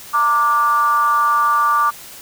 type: tone with frequency modulation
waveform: sine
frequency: 1174.7 Hz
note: D6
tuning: in tune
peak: -12 dBFS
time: 0.13-1.91 s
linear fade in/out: 20 ms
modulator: 260 Hz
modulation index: 0.61
effects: white hiss -37 dBFS RMS until 2.21 s